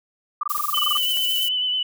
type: tone bursts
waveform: sine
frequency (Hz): 1192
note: D6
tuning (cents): +25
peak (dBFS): -20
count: 13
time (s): 0.41-0.973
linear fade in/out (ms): 5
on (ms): 23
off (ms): 22
type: noise with tremolo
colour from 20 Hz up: violet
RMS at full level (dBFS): -27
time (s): 0.49-1.49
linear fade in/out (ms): 10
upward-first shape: square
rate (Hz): 15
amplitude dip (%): 25
type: click train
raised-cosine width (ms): 0.3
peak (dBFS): -22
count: 4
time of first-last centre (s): 0.58-1.172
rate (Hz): 5.07
type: tone with vibrato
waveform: sine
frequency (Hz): 3000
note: F#7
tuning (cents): +23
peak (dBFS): -20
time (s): 0.74-1.83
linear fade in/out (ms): 5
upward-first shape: sine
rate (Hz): 9.1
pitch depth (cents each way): 27
effects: none